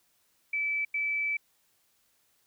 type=tone bursts at uneven times; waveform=sine; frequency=2310 Hz; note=D7; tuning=29 cents flat; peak=-27 dBFS; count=2; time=0.53-0.85 / 0.94-1.37 s; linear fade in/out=5 ms; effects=white hiss -70 dBFS RMS until 2.46 s